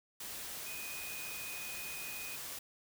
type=tone in noise; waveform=sine; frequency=2489 Hz; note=D#7; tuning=in tune; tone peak=-45 dBFS; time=0.66-2.36 s; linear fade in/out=5 ms; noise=white; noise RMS=-44 dBFS; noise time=0.2-2.59 s; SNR=-4 dB; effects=none